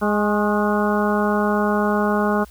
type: harmonic tone with a mistuned harmonic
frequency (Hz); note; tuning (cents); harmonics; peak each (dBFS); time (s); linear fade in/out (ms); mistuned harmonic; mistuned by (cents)
207.7; G#3; 0; 1 / 2 / 3 / 4 / 5 / 6 / 7; -20 / -23 / -25 / -26 / -27 / -28 / -28; 0.01-2.45; 20; 5; +52
effects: added 60 Hz sine -43 dBFS peak until 2.5 s + white hiss -51 dBFS RMS until 2.5 s